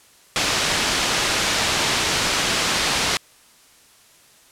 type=low-pass noise; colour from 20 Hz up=white; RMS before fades=-21 dBFS; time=0.36-3.17 s; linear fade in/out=0 ms; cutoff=5100 Hz; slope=12 dB/octave; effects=white hiss -52 dBFS RMS until 4.51 s + low-pass 11000 Hz 12 dB/octave